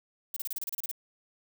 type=noise bursts; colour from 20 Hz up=violet; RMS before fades=-34 dBFS; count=11; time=0.34-0.914 s; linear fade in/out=2 ms; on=24 ms; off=31 ms; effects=none